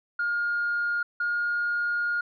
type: tone pair in turn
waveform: sine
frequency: 1419 / 1424.2 Hz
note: F6 / F6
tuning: +27 / +33 cents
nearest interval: unison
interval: 6 cents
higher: second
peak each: -23 dBFS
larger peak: neither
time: 0.19-1.03 / 1.2-2.21 s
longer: second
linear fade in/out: 5 ms
effects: tanh soft clip ceiling -20 dBFS